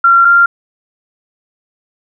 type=tone pair in turn; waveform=sine; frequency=1373 / 1389 Hz; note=F6 / F6; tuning=-30 / -10 cents; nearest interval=unison; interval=20 cents; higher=second; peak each=-4 dBFS; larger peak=neither; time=0.04-0.25 / 0.25-0.46 s; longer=neither; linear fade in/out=5 ms; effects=none